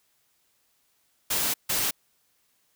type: noise bursts at uneven times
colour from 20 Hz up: white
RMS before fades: -26 dBFS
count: 2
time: 1.3-1.54 / 1.69-1.91 s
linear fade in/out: 10 ms
effects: white hiss -69 dBFS RMS until 2.75 s